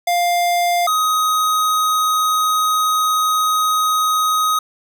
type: tone pair in turn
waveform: square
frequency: 700 / 1256.7 Hz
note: F5 / D#6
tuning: +4 / +17 cents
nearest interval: minor seventh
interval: 1013 cents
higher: second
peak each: -15 / -15 dBFS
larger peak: neither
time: 0.07-0.87 / 0.87-4.59 s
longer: second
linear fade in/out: 5 ms
effects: none